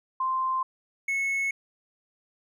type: tone pair in turn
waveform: sine / triangle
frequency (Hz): 1044 / 2195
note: C6 / C#7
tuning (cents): -4 / -18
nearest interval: octave + minor second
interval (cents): 1286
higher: second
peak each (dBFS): -24 / -23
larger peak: second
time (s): 0.2-0.63 / 1.08-1.51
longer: neither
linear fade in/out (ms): 5
effects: none